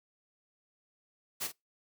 white noise with echo, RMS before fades -35 dBFS, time 1.4-1.48 s, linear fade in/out 20 ms, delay 44 ms, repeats 1, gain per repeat -10 dB, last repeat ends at 1.524 s, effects noise-tail reverb RT60 0.2 s tail -25 dB re dry + high-pass 100 Hz 12 dB/octave

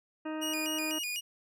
harmonic tone, 311.6 Hz, D#4, 3 cents sharp, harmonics 1 / 2 / 3 / 4 / 5 / 6 / 8 / 9, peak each -35 / -41 / -45 / -47 / -49 / -51 / -53 / -54 dBFS, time 0.25-0.99 s, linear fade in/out 10 ms
sawtooth tone with vibrato, 2656 Hz, E7, 12 cents sharp, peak -30 dBFS, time 0.41-1.21 s, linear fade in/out 20 ms, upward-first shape square, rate 4 Hz, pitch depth 140 cents each way
effects none

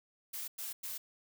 blue noise bursts, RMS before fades -41 dBFS, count 3, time 0.33-0.98 s, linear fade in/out 10 ms, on 150 ms, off 100 ms, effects none

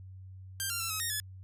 5% pulse tone with pitch steps, 1581 / 1380 / 1344 / 1278 / 1855 / 1716 Hz, G6 / F6 / E6 / D#6 / A#6 / A6, +14 / -21 / +33 / +46 / -9 / -44 cents, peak -21 dBFS, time 0.6-1.2 s, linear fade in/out 0 ms, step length 100 ms, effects added 94 Hz sine -45 dBFS peak until 1.43 s + resampled to 32000 Hz

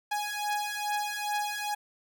sawtooth beating tone pair, 830.6 / 833 Hz, G#5 / G#5, 0 / +5 cents, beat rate 2.4 Hz, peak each -29 dBFS, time 0.11-1.75 s, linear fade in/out 10 ms, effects none

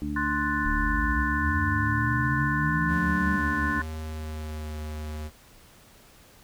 harmonic tone, 73.42 Hz, D2, in tune, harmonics 1 / 2 / 3 / 4, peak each -34 / -39 / -33 / -31 dBFS, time 0.02-3.8 s, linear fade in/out 0 ms
sine chord, F# diminished, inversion second, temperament equal, 1046.5 / 1480 / 1760 Hz, C6 / F#6 / A6, 0 / 0 / 0 cents, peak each -30 dBFS, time 0.16-3.82 s, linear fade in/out 5 ms
sine linear sweep, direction up, 31.52 to 198.7 Hz, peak -26 dBFS, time 0.65-3.39 s, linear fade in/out 10 ms
square tone with pitch glide, 78.9 to 76.52 Hz, D#2 to D#2, +25 to -28 cents, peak -33 dBFS, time 2.87-5.31 s, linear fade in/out 50 ms, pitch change -53 cents, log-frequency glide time 3.85-4.76 s
effects pink hiss -54 dBFS RMS until 6.43 s

